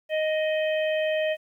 harmonic tone with a mistuned harmonic, 622.3 Hz, D#5, in tune, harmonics 1 / 3 / 4 / 5, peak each -23 / -33 / -35 / -37 dBFS, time 0.09-1.37 s, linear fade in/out 50 ms, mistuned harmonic 4, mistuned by +26 cents, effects 10-bit

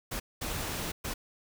pink noise bursts at uneven times, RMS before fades -35 dBFS, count 3, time 0.11-0.2 / 0.41-0.92 / 1.04-1.14 s, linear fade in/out 10 ms, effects none

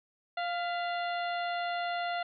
harmonic tone with a mistuned harmonic, 698.5 Hz, F5, in tune, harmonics 1 / 2 / 3 / 4 / 5 / 6, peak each -32 / -38 / -42 / -44 / -46 / -48 dBFS, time 0.37-2.23 s, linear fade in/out 5 ms, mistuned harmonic 3, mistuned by -69 cents, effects none

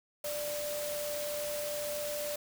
sine tone in noise, 590 Hz, D5, 8 cents sharp, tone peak -35 dBFS, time 0.24-2.36 s, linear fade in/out 5 ms, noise white, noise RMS -40 dBFS, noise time 0.24-2.36 s, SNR +2 dB, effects none

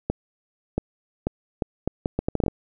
accelerating click train, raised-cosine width 2 ms, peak -9 dBFS, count 13, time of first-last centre 0.1-2.481 s, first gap 680 ms, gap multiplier 0.72, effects none

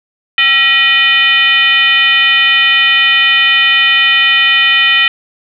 sine tone with frequency modulation, 2464 Hz, D#7, 17 cents flat, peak -6 dBFS, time 0.38-5.08 s, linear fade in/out 2 ms, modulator 560 Hz, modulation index 1.4, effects none

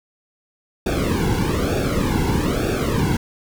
brown noise with flanger, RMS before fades -20 dBFS, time 0.86-3.17 s, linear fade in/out 5 ms, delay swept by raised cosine 0.98 to 1.66 ms, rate 1.1 Hz, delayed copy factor -1, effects none

